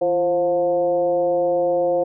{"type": "tone with frequency modulation", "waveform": "sine", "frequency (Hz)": 528, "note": "C5", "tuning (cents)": 16, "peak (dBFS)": -16, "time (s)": [0.01, 2.04], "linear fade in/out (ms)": 10, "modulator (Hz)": 184, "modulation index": 0.77, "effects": []}